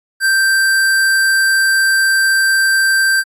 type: tone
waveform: square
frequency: 1568 Hz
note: G6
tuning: in tune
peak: -11 dBFS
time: 0.2-3.24 s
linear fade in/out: 50 ms
effects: AAC 64 kbps